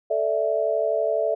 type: chord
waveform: sine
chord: A suspended fourth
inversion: none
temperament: equal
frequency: 440 / 587.3 / 659.3 Hz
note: A4 / D5 / E5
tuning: 0 / 0 / 0 cents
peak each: -26 / -25 / -23 dBFS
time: 0.1-1.35 s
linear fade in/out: 10 ms
effects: none